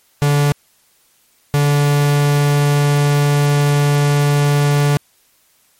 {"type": "tone pair in turn", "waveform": "45% pulse", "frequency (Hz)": [144.7, 144.7], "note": ["D3", "D3"], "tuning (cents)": [-25, -25], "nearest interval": "unison", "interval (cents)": 0, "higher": "neither", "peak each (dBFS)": -11, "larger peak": "neither", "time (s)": [[0.22, 0.52], [1.54, 4.97]], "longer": "second", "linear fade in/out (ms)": 0, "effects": ["white hiss -56 dBFS RMS until 5.79 s", "MP3 64 kbps"]}